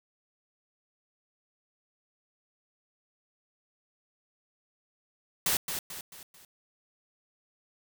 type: noise with echo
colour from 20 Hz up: white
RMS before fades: -27 dBFS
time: 5.46-5.57 s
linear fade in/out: 2 ms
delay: 220 ms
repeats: 4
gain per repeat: -7 dB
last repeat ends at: 6.45 s
effects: none